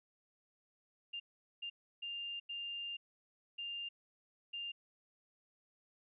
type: tone bursts at uneven times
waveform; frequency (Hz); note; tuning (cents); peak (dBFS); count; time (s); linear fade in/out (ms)
sine; 2800; F7; +4; -40; 6; 1.13-1.2 / 1.62-1.7 / 2.02-2.4 / 2.49-2.97 / 3.58-3.89 / 4.53-4.72; 10
effects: none